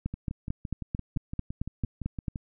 two click trains, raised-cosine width 5 ms, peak -17 / -22 dBFS, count 11 / 14, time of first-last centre 0.06-2.282 / 0.14-2.358 s, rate 4.5 / 5.86 Hz, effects none

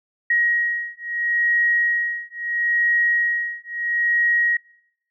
sine beating tone pair, 1892 / 1892.75 Hz, A#6 / A#6, +25 / +26 cents, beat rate 0.75 Hz, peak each -21 dBFS, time 0.3-4.57 s, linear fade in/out 5 ms, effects noise-tail reverb RT60 0.8 s tail -26 dB re dry

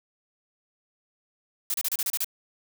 blue noise bursts, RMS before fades -27 dBFS, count 8, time 1.7-2.245 s, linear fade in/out 2 ms, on 41 ms, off 31 ms, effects none

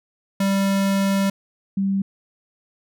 square / sine tone pair in turn, 196 / 195.25 Hz, G3 / G3, 0 / -7 cents, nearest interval unison, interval 7 cents, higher first, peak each -18 dBFS, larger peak neither, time 0.4-1.3 / 1.77-2.02 s, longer first, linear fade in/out 5 ms, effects none

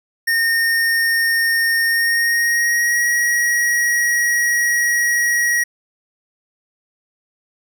square tone with pitch glide, 1836 to 1902.9 Hz, A#6 to A#6, -27 to +35 cents, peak -15 dBFS, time 0.27-5.64 s, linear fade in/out 10 ms, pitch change +62 cents, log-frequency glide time 1.85-3.04 s, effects none

